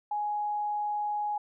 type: tone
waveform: sine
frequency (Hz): 834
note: G#5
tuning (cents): +7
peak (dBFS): -28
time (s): 0.11-1.38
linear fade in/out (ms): 5
effects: none